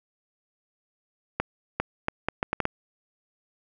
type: accelerating click train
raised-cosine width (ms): 0.5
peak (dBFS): -9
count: 8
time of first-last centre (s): 1.4-2.654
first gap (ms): 400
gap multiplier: 0.71
effects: none